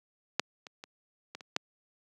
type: clicks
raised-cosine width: 0.2 ms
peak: -8 / -27 / -26 / -23 / -29 / -10 dBFS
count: 6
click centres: 0.396 / 0.668 / 0.839 / 1.35 / 1.408 / 1.564 s
effects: high-pass 200 Hz 12 dB/octave